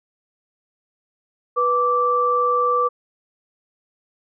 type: tone pair together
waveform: sine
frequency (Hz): 491.2 / 1168.3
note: B4 / D6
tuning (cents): -9 / -9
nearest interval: octave + minor third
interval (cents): 1500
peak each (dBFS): -21 / -17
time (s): 1.56-2.89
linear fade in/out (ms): 20
effects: none